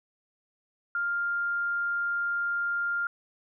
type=tone; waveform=sine; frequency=1400 Hz; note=F6; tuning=4 cents sharp; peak=-26 dBFS; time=0.95-3.07 s; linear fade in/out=2 ms; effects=none